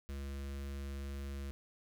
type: tone with notch filter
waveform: square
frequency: 69.3 Hz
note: C#2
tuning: in tune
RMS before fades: -42 dBFS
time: 0.09-1.51 s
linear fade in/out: 0 ms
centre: 830 Hz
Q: 1.6
effects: none